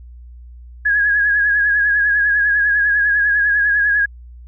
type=tone with vibrato; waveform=sine; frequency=1663 Hz; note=G#6; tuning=2 cents sharp; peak=-12 dBFS; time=0.85-4.06 s; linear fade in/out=10 ms; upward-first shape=triangle; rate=10 Hz; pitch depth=56 cents each way; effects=added 60 Hz sine -35 dBFS peak until 4.47 s